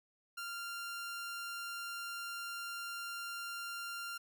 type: tone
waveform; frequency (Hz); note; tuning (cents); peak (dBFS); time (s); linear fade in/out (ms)
sawtooth; 1390; F6; -9; -37; 0.37-4.18; 10
effects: none